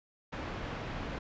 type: low-pass noise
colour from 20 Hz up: pink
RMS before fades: -39 dBFS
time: 0.32-1.19 s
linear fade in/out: 10 ms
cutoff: 2400 Hz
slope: 12 dB/octave
effects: resampled to 16000 Hz